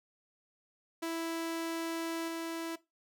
sawtooth tone with level steps, 330 Hz, E4, 2 cents sharp, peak -30 / -32 dBFS, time 1.02-2.76 s, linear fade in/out 10 ms, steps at 2.28 s, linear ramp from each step 2 ms, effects noise-tail reverb RT60 0.2 s tail -17 dB re dry

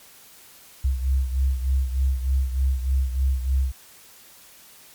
sine beating tone pair, 65.41 / 68.71 Hz, C2 / C#2, 0 / -15 cents, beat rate 3.3 Hz, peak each -20 / -26 dBFS, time 0.84-3.72 s, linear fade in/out 10 ms, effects white hiss -49 dBFS RMS until 4.94 s + MP3 96 kbps

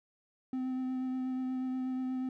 triangle tone with vibrato, 257.6 Hz, C4, 27 cents flat, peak -30 dBFS, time 0.53-2.29 s, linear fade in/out 2 ms, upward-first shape triangle, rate 8.3 Hz, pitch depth 16 cents each way, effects none

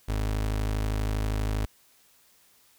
30% pulse tone, 52.5 Hz, G#1, 19 cents sharp, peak -23 dBFS, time 0.08-1.66 s, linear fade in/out 10 ms, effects white hiss -61 dBFS RMS until 2.78 s

